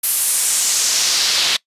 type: noise with band-pass filter sweep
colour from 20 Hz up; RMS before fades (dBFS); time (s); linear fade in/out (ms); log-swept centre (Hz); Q
pink; -17; 0.03-1.57; 10; 12000 to 3700; 1.8
effects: noise-tail reverb RT60 0.1 s tail -22 dB re dry + resampled to 32000 Hz